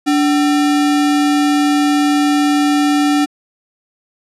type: tone with sample-and-hold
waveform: sine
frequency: 291.1 Hz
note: D4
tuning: 15 cents flat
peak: -10 dBFS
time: 0.06-3.26 s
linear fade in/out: 20 ms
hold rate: 1050 Hz
effects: low-pass 9000 Hz 12 dB/octave